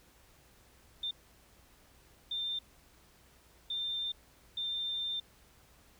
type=tone bursts at uneven times; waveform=sine; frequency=3594 Hz; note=A7; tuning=36 cents sharp; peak=-33 dBFS; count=4; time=1.03-1.11 / 2.31-2.59 / 3.7-4.12 / 4.57-5.2 s; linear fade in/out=5 ms; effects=added 60 Hz sine -67 dBFS peak until 5.99 s + pink hiss -63 dBFS RMS until 5.99 s